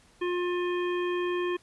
harmonic tone, 355.1 Hz, F4, 29 cents sharp, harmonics 1 / 3 / 5 / 7 / 9, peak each -27 / -36 / -39 / -41 / -44 dBFS, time 0.21-1.57 s, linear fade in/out 10 ms, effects pink hiss -60 dBFS RMS until 1.62 s + resampled to 24000 Hz

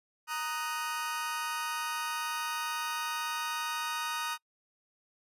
sawtooth chord, D# minor, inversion second, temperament just, 933.4 / 1244.5 / 1493.4 Hz, A#5 / D#6 / F#6, +2 / 0 / +16 cents, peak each -33 / -32 / -36 dBFS, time 0.27-4.38 s, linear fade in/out 50 ms, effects noise-tail reverb RT60 0.1 s tail -26 dB re dry + resampled to 32000 Hz

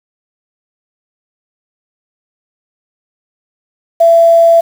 sine tone with quantisation, 670 Hz, E5, 28 cents sharp, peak -3 dBFS, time 4-4.61 s, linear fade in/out 10 ms, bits 5, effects none

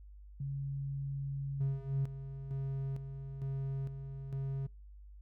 sine tone, 138.3 Hz, C#3, 4 cents flat, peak -35 dBFS, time 0.4-2.05 s, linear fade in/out 5 ms
triangle tone with tremolo, 135.9 Hz, C#3, 34 cents flat, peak -32 dBFS, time 1.6-4.67 s, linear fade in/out 10 ms, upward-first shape square, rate 1.1 Hz, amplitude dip 55%
effects noise-tail reverb RT60 0.3 s tail -26 dB re dry + added 50 Hz sine -50 dBFS peak until 5.21 s

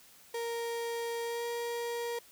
35% pulse tone with pitch glide, 466.2 to 471.6 Hz, A#4 to A#4, 0 to +20 cents, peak -32 dBFS, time 0.34-2.19 s, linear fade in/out 5 ms, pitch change +20 cents, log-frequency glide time 1.24-1.45 s, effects white hiss -58 dBFS RMS until 2.31 s

